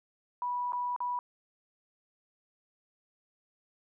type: tone with dropouts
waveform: sine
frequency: 980 Hz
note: B5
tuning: 14 cents flat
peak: -30 dBFS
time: 0.42-1.19 s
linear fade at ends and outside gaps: 1 ms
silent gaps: 0.722-0.732 / 0.963-1.004 s
effects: none